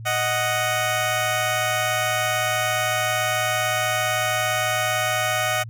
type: tone pair together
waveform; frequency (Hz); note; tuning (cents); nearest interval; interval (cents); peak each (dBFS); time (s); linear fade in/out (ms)
15% pulse; 622.3 / 740; D#5 / F#5; 0 / 0; minor third; 300; -17; 0.05-5.64; 20
effects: added 113 Hz sine -33 dBFS peak until 5.69 s